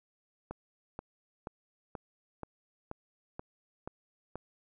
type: click train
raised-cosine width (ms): 1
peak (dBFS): -25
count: 9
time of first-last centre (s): 0.51-4.356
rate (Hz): 2.08
effects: none